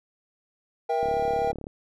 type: chord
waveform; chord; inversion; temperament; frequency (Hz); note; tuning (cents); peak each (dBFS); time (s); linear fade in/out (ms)
triangle; E diminished; second; just; 474.7 / 659.3 / 791.1; Bb4 / E5 / G5; +31 / 0 / +16; -25 / -28 / -24; 0.89-1.52; 10
type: click train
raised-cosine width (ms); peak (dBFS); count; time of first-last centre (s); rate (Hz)
2; -23; 24; 1.03-1.669; 36
effects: none